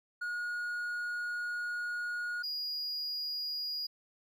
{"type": "tone pair in turn", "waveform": "triangle", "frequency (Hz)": [1443, 4876], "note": ["F#6", "D#8"], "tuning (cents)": [-44, -36], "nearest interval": "octave + major sixth", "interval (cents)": 2108, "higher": "second", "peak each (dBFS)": [-32, -33], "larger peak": "first", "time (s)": [[0.21, 2.43], [2.43, 3.87]], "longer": "first", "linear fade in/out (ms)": 10, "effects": []}